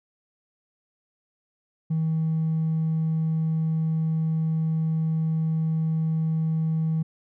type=tone with hard clipping; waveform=sine; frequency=160 Hz; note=D#3; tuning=49 cents sharp; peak=-22 dBFS; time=1.9-7.03 s; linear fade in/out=10 ms; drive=1 dB; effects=none